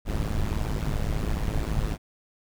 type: noise with amplitude modulation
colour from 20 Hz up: brown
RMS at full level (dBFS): -23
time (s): 0.05-1.98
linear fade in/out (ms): 50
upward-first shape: sine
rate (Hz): 107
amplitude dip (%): 85
effects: none